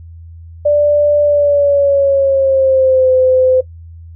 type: tone with pitch glide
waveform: sine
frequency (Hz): 587.3 to 514.2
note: D5 to C5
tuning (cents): 0 to -30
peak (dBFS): -7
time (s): 0.65-3.61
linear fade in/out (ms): 10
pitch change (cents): -230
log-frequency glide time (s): 1.23-3.11
effects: noise-tail reverb RT60 0.1 s tail -18 dB re dry + added 83 Hz sine -31 dBFS peak until 4.15 s